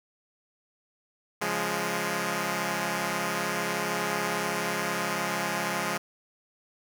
5% pulse chord, Db major, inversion none, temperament equal, 138.59 / 174.61 / 207.7 Hz, Db3 / F3 / Ab3, 0 / 0 / 0 cents, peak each -25 / -20 / -19 dBFS, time 1.41-5.98 s, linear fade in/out 10 ms, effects none

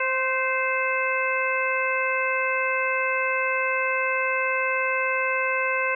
harmonic tone with a mistuned harmonic, 523.3 Hz, C5, in tune, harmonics 1 / 2 / 3 / 4 / 5, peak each -28 / -28 / -28 / -28 / -28 dBFS, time 0-5.95 s, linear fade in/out 5 ms, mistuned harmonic 3, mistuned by -29 cents, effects none

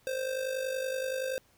square tone with amplitude modulation, 523.3 Hz, C5, in tune, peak -29 dBFS, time 0.07-1.38 s, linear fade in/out 0 ms, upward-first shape sine, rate 50.6 Hz, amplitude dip 60%, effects pink hiss -65 dBFS RMS until 1.57 s

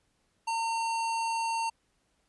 square tone, 911 Hz, A#5, 40 cents flat, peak -29 dBFS, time 0.47-1.7 s, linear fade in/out 10 ms, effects pink hiss -73 dBFS RMS until 2.28 s + resampled to 24000 Hz

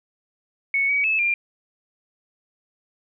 sine tone with pitch steps, 2214 / 2264 / 2605 / 2391 Hz, C#7 / C#7 / E7 / D7, -3 / +36 / -21 / +30 cents, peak -18 dBFS, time 0.74-1.34 s, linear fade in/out 2 ms, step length 150 ms, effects none

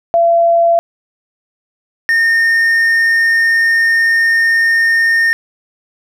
sine / triangle tone pair in turn, 678 / 1829 Hz, E5 / A#6, +49 / -33 cents, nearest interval octave + perfect fourth, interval 1718 cents, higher second, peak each -7 dBFS, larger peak neither, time 0.14-0.79 / 2.09-5.33 s, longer second, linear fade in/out 0 ms, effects none

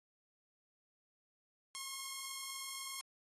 5% pulse beating tone pair, 1064 / 1080 Hz, C6 / C#6, +29 / -45 cents, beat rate 16 Hz, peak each -38 / -31 dBFS, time 1.75-3.01 s, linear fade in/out 0 ms, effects AAC 32 kbps

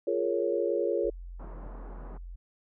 sine chord, Bb minor seventh, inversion second, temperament equal, 349.2 / 415.3 / 466.2 / 554.4 Hz, F4 / Ab4 / Bb4 / Db5, 0 / 0 / 0 / 0 cents, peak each -31 dBFS, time 0.07-1.1 s, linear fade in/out 5 ms
sine tone, 43.65 Hz, F1, in tune, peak -39 dBFS, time 1.04-2.36 s, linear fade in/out 10 ms
pink band-pass noise, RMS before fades -49 dBFS, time 1.39-2.18 s, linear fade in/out 10 ms, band 130 to 1200 Hz, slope 24 dB/octave
clicks, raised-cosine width 3 ms, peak -35 dBFS, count 2, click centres 1.444 / 1.664 s
effects none

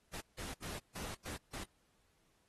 pink noise bursts at uneven times, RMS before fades -45 dBFS, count 6, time 0.13-0.21 / 0.38-0.54 / 0.62-0.79 / 0.95-1.15 / 1.25-1.37 / 1.53-1.64 s, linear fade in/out 10 ms, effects pink hiss -75 dBFS RMS until 2.48 s + AAC 32 kbps

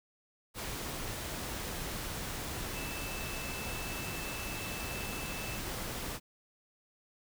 sine tone in noise, 2637 Hz, E7, in tune, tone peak -44 dBFS, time 2.72-5.6 s, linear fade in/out 50 ms, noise pink, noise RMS -39 dBFS, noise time 0.54-6.2 s, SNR -8 dB, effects none

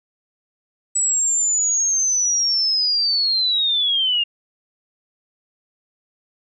sine linear sweep, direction down, 7902 to 2794 Hz, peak -16 dBFS, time 0.95-4.24 s, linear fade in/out 10 ms, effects none

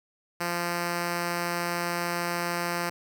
5% pulse tone, 173.2 Hz, F3, 14 cents flat, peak -16 dBFS, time 0.4-2.9 s, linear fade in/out 10 ms, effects none

